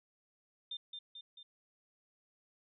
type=tone with echo; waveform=sine; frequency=3600 Hz; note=A7; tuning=39 cents sharp; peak=-39 dBFS; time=0.71-0.77 s; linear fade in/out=5 ms; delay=220 ms; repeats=3; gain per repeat=-4 dB; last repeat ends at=1.43 s; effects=none